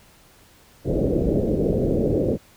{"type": "low-pass noise", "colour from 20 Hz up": "white", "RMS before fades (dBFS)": -21, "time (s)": [0.84, 2.38], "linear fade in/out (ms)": 50, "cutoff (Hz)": 540, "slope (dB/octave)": 48, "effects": ["pink hiss -53 dBFS RMS until 2.56 s"]}